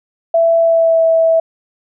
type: tone with pitch glide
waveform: sine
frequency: 665 to 654 Hz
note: E5 to E5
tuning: +15 to -14 cents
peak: -8 dBFS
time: 0.34-1.4 s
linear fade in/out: 5 ms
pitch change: -29 cents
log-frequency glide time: 0.59-1.03 s
effects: none